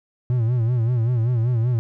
triangle tone with vibrato, 118.7 Hz, A#2, 32 cents sharp, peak -15 dBFS, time 0.3-1.79 s, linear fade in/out 0 ms, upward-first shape sine, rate 5.2 Hz, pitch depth 110 cents each way, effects none

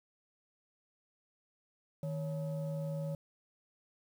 sine tone pair together, 156.4 / 557.8 Hz, D#3 / C#5, +9 / +11 cents, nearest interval octave + minor seventh, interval 2202 cents, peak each -34 / -39 dBFS, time 2.03-3.15 s, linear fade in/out 2 ms, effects tanh soft clip ceiling -31 dBFS + 10-bit

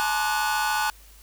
45% pulse tone cluster, 854 / 928 / 1078 / 1191 / 1474 Hz, G#5 / A#5 / C#6 / D6 / F#6, +48 / -8 / -49 / +24 / -7 cents, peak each -26 / -32 / -34 / -33 / -27 dBFS, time 0-0.9 s, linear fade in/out 0 ms, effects added 50 Hz sine -49 dBFS peak until 1.22 s + white hiss -53 dBFS RMS until 1.22 s

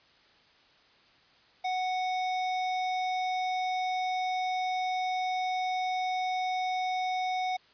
square tone, 740 Hz, F#5, in tune, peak -29 dBFS, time 1.64-7.57 s, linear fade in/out 10 ms, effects white hiss -61 dBFS RMS until 7.73 s + resampled to 11025 Hz

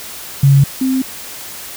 sine tone pair in turn, 138.59 / 261.6 Hz, C#3 / C4, 0 / 0 cents, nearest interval major seventh, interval 1100 cents, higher second, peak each -5 / -12 dBFS, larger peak first, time 0.43-0.64 / 0.81-1.02 s, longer neither, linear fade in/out 5 ms, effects white hiss -30 dBFS RMS until 1.76 s

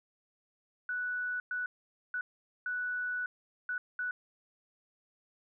sine tone bursts at uneven times, 1480 Hz, F#6, in tune, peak -32 dBFS, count 6, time 0.89-1.4 / 1.51-1.66 / 2.14-2.21 / 2.66-3.26 / 3.69-3.78 / 3.99-4.11 s, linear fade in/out 2 ms, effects none

